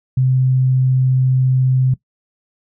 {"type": "tone", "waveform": "sine", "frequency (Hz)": 129.6, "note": "C3", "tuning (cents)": -16, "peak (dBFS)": -11, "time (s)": [0.17, 1.94], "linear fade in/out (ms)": 5, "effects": ["noise-tail reverb RT60 0.1 s tail -18 dB re dry"]}